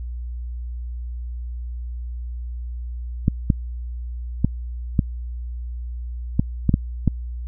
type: clicks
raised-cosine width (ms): 5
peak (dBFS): -3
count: 8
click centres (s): 3.281 / 3.502 / 4.446 / 4.992 / 6.395 / 6.693 / 6.741 / 7.077
effects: added 60 Hz sine -27 dBFS peak until 7.47 s